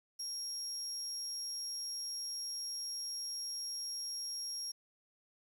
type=tone; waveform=35% pulse; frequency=5588 Hz; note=F8; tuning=in tune; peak=-36 dBFS; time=0.19-4.72 s; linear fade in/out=10 ms; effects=11-bit